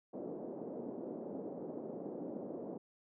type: band-pass noise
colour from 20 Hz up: pink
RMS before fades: -44 dBFS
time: 0.13-2.78 s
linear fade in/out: 10 ms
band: 220 to 580 Hz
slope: 24 dB/octave
effects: none